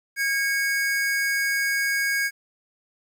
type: tone pair together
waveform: square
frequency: 1632.4 / 2217 Hz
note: G#6 / C#7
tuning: -30 / 0 cents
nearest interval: perfect fourth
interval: 530 cents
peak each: -24 / -27 dBFS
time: 0.16-2.31 s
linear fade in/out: 50 ms
effects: 10-bit